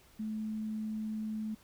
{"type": "tone", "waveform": "sine", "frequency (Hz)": 216.7, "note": "A3", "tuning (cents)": -26, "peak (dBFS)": -34, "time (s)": [0.19, 1.55], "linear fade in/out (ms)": 10, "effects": ["added 60 Hz sine -69 dBFS peak until 1.63 s", "pink hiss -62 dBFS RMS until 1.63 s"]}